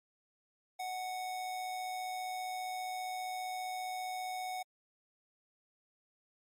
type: tone with amplitude modulation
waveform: square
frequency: 740 Hz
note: F#5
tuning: in tune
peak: -36 dBFS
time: 0.79-4.63 s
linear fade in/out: 10 ms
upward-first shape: sine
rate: 115 Hz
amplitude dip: 35%
effects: MP3 64 kbps